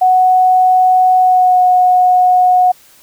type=tone with pitch glide; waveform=sine; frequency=740 to 730.2 Hz; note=F#5 to F#5; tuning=0 to -23 cents; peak=-6 dBFS; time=0.01-2.72 s; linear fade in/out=10 ms; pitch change=-23 cents; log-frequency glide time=1.19-1.62 s; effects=white hiss -45 dBFS RMS until 3.02 s